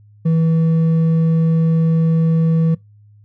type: tone with hard clipping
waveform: sine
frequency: 162.7 Hz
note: E3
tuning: 22 cents flat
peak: -13 dBFS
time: 0.25-2.75 s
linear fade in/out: 10 ms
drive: 4 dB
effects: noise-tail reverb RT60 0.2 s tail -24 dB re dry + added 104 Hz sine -44 dBFS peak until 3.24 s